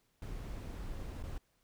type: noise with dropouts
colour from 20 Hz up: brown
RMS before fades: -42 dBFS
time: 0.22-1.38 s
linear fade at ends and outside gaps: 2 ms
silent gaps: 1.227-1.237 s
effects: pink hiss -75 dBFS RMS until 1.63 s